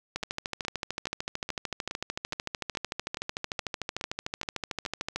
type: two click trains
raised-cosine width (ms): 0.2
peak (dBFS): -17 / -14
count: 12 / 68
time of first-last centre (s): 0.23-4.852 / 0.16-5.16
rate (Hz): 2.38 / 13.4
effects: none